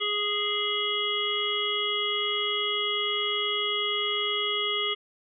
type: harmonic tone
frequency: 415.3 Hz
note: G#4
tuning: in tune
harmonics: 1 / 3 / 5 / 7 / 8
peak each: -33 / -33 / -33 / -31 / -29 dBFS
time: 0-4.95 s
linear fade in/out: 20 ms
effects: none